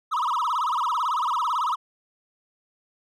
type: tone with vibrato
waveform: triangle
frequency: 1108.7 Hz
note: C#6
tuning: in tune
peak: -20 dBFS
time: 0.11-1.76 s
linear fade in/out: 20 ms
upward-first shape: sine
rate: 18 Hz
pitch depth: 290 cents each way
effects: none